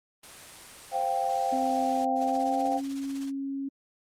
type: noise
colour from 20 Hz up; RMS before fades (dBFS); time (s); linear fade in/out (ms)
white; -44; 0.23-2.05; 5
type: chord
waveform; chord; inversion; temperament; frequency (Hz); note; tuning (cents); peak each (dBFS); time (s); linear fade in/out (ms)
sine; C suspended fourth; none; just; 523.3 / 697.7 / 784.9; C5 / F5 / G5; 0 / -2 / +2; -33 / -30 / -27; 0.91-2.81; 50
type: tone with pitch glide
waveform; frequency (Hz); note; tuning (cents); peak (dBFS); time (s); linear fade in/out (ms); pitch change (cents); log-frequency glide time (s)
sine; 261.6 to 274.1; C4 to C#4; 0 to -19; -30; 1.52-3.69; 10; +81; 2.17-2.72
type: noise with tremolo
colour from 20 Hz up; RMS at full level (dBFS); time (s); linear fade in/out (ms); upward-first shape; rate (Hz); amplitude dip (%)
white; -43; 2.15-3.32; 50; triangle; 16; 75
effects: low-pass 9000 Hz 12 dB/octave + Opus 32 kbps